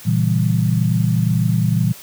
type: chord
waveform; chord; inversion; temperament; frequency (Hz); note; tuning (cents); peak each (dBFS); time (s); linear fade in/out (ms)
sine; A# diminished seventh; none; equal; 116.54 / 138.59 / 164.81 / 196; A#2 / C#3 / E3 / G3; 0 / 0 / 0 / 0; -17 / -23 / -18 / -22; 0.05-1.93; 20
effects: white hiss -39 dBFS RMS until 2.02 s + high-pass 60 Hz 12 dB/octave